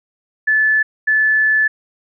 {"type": "tone pair in turn", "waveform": "sine", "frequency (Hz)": [1737, 1737], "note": ["A6", "A6"], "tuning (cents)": [-23, -23], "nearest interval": "unison", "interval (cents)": 0, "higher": "neither", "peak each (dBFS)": -11, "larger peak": "neither", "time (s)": [[0.47, 0.83], [1.07, 1.68]], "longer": "second", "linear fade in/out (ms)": 10, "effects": []}